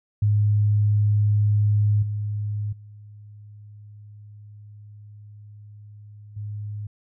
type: tone with level steps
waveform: sine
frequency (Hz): 104.3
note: G#2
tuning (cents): +8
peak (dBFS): -16 / -24 / -41 / -29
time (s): 0.22-6.87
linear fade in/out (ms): 5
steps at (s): 2.02 / 2.72 / 6.36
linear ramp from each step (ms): 10
effects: none